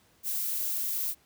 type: noise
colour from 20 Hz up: violet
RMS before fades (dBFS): -31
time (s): 0.23-1.15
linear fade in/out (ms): 50
effects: pink hiss -64 dBFS RMS until 1.25 s + high-pass 60 Hz 12 dB/octave